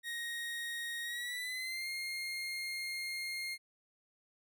30% pulse tone with pitch glide, 1875 to 2129 Hz, A#6 to C7, +10 to +30 cents, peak -35 dBFS, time 0.03-3.58 s, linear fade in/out 50 ms, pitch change +220 cents, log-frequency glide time 1.03-1.89 s, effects none

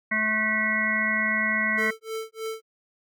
harmonic tone, 216.5 Hz, A3, 28 cents flat, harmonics 1 / 3 / 5 / 7 / 9 / 10, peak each -31 / -36 / -33 / -31 / -24 / -29 dBFS, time 0.11-1.91 s, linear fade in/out 10 ms
square tone with tremolo, 443.5 Hz, A4, 14 cents sharp, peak -29 dBFS, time 1.77-2.62 s, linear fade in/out 20 ms, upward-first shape sine, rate 3.2 Hz, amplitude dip 100%
effects none

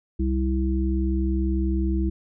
harmonic tone, 65.6 Hz, C2, 5 cents sharp, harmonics 1 / 3 / 5, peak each -22 / -28 / -27 dBFS, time 0.19-2.1 s, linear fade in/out 10 ms, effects none

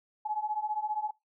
sine beating tone pair, 841 / 856 Hz, G#5 / A5, +22 / -48 cents, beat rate 15 Hz, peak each -34 / -32 dBFS, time 0.25-1.11 s, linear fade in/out 10 ms, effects noise-tail reverb RT60 0.2 s tail -23 dB re dry

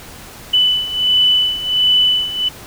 sine beating tone pair, 2990 / 2991.4 Hz, F#7 / F#7, +17 / +18 cents, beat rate 1.4 Hz, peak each -13 / -17 dBFS, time 0.53-2.49 s, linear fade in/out 10 ms, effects pink hiss -36 dBFS RMS until 2.66 s

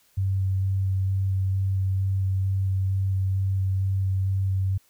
sine tone with vibrato, 95.9 Hz, G2, 37 cents flat, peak -21 dBFS, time 0.17-4.78 s, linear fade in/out 10 ms, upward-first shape square, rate 2.2 Hz, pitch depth 9 cents each way, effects white hiss -62 dBFS RMS until 4.89 s

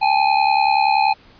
square ring-modulated tone, 830 Hz, G#5, 1 cent flat, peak -11 dBFS, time 0.01-1.14 s, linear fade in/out 20 ms, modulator 35.2 Hz, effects pink hiss -49 dBFS RMS until 1.39 s + resampled to 11025 Hz

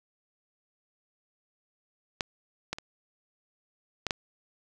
clicks, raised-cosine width 0.2 ms, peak -11 / -14 / -22 / -12 / -10 dBFS, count 5, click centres 2.208 / 2.73 / 2.785 / 4.067 / 4.108 s, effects none

